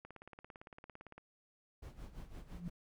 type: click train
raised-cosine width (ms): 0.5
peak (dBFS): -36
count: 21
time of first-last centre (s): 0.05-1.18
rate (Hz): 17.7
type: noise with tremolo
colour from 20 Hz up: brown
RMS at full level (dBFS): -47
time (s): 1.82-2.7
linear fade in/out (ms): 10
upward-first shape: sine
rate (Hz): 5.9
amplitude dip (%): 75
type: tone with exponential growth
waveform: sine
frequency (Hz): 174.61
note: F3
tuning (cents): 0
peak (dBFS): -36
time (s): 2.45-2.68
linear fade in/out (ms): 2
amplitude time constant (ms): 49
effects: none